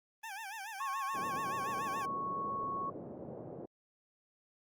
20% pulse tone with vibrato, 836 Hz, G#5, 11 cents sharp, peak -37 dBFS, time 0.23-2.06 s, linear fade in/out 10 ms, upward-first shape sine, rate 7 Hz, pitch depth 150 cents each way
sine tone with pitch glide, 1094 to 1104.8 Hz, C#6 to C#6, -23 to -6 cents, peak -35 dBFS, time 0.8-2.9 s, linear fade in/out 5 ms, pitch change +17 cents, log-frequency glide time 1.02-1.68 s
white band-pass noise, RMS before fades -46 dBFS, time 1.14-3.66 s, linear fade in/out 10 ms, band 110 to 580 Hz, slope 24 dB/octave
effects Opus 32 kbps

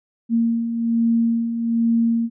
sine beating tone pair, 229.8 / 231 Hz, A#3 / A#3, -25 / -16 cents, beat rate 1.2 Hz, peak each -25 / -17 dBFS, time 0.29-2.3 s, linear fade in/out 50 ms, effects none

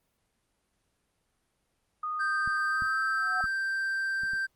sine tone with pitch glide, 1235 to 1301.7 Hz, D#6 to E6, -13 to -22 cents, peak -30 dBFS, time 2.03-3.46 s, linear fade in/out 5 ms, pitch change +91 cents, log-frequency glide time 2.68-3 s
triangle tone, 1569 Hz, G6, 1 cent sharp, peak -26 dBFS, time 2.19-4.47 s, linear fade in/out 20 ms
clicks, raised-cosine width 5 ms, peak -30 / -29 / -30 / -35 / -36 dBFS, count 5, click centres 2.476 / 2.822 / 3.441 / 4.235 / 4.335 s
sine tone with exponential growth, 740 Hz, F#5, in tune, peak -30 dBFS, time 3.08-3.41 s, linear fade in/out 2 ms, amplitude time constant 70 ms
effects pink hiss -75 dBFS RMS until 4.55 s + Opus 24 kbps

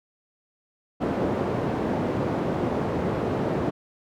white band-pass noise, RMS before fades -26 dBFS, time 1-3.71 s, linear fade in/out 20 ms, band 100 to 490 Hz, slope 12 dB/octave, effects none

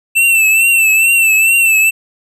square tone with vibrato, 2671 Hz, E7, 22 cents sharp, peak -8 dBFS, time 0.15-1.91 s, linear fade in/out 20 ms, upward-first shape triangle, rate 2.3 Hz, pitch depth 66 cents each way, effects none

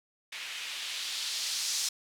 violet noise with low-pass filter sweep, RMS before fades -35 dBFS, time 0.32-1.89 s, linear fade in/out 5 ms, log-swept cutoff 2400 to 5600 Hz, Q 1.6, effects none

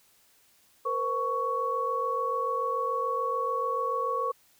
sine tone cluster, 467.1 / 514 / 1115 Hz, A#4 / C5 / C#6, +3 / -31 / +10 cents, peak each -33 / -33 / -28 dBFS, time 0.85-4.32 s, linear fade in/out 10 ms, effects white hiss -63 dBFS RMS until 4.59 s

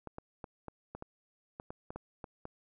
clicks, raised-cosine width 1 ms, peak -28 dBFS, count 12, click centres 0.073 / 0.184 / 0.442 / 0.683 / 0.95 / 1.024 / 1.599 / 1.705 / 1.905 / 1.96 / 2.242 / 2.454 s, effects none

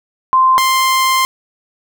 sine / sawtooth tone pair in turn, 1042 / 1048.6 Hz, C6 / C6, -7 / +3 cents, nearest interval unison, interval 10 cents, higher second, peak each -7 dBFS, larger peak neither, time 0.33-0.58 / 0.58-1.25 s, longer second, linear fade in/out 0 ms, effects none

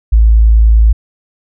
sine tone, 55 Hz, A1, in tune, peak -3 dBFS, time 0.12-0.93 s, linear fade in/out 10 ms, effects none

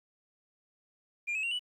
sine tone with pitch steps, 2400 / 2572 / 2757 / 2955 Hz, D7 / E7 / F7 / F#7, +37 / -43 / -23 / -3 cents, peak -28 dBFS, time 1.27-1.594 s, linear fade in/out 20 ms, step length 81 ms, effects tanh soft clip ceiling -29 dBFS + 11-bit

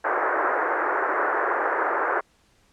white band-pass noise, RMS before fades -24 dBFS, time 0.04-2.21 s, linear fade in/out 10 ms, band 340 to 1700 Hz, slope 48 dB/octave, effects pink hiss -62 dBFS RMS until 2.72 s + low-pass 9000 Hz 12 dB/octave

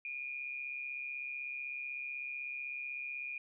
sine tone with amplitude modulation, 2431 Hz, D#7, 41 cents flat, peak -36 dBFS, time 0.05-3.38 s, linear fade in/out 2 ms, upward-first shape sine, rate 136 Hz, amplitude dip 55%, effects none

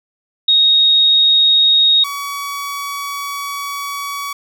sine / sawtooth tone pair in turn, 3747 / 1132.2 Hz, A#7 / C#6, +8 / +36 cents, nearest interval octave + major sixth, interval 2072 cents, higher first, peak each -8 / -18 dBFS, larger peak first, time 0.48-2.04 / 2.04-4.33 s, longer second, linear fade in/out 5 ms, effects none

